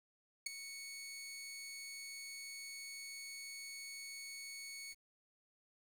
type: tone with ADSR envelope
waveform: 15% pulse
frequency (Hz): 2217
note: C#7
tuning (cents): 0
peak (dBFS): -28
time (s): 0.46-4.95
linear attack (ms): 6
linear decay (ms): 11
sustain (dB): -13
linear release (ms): 36
effects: 10-bit